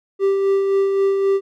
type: tone with tremolo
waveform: triangle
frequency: 392 Hz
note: G4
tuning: in tune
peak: -11 dBFS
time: 0.19-1.41 s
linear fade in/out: 50 ms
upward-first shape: sine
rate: 3.8 Hz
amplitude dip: 35%
effects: none